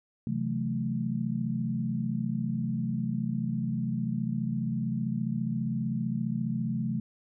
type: chord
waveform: sine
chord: F# half-diminished seventh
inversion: second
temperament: equal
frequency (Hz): 130.81 / 164.81 / 185 / 220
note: C3 / E3 / F#3 / A3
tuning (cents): 0 / 0 / 0 / 0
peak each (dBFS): -33 / -35 / -35 / -31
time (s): 0.27-7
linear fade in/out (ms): 2
effects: none